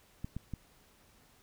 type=clicks; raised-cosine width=5 ms; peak=-25 dBFS; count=3; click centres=0.245 / 0.366 / 0.537 s; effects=pink hiss -64 dBFS RMS until 1.42 s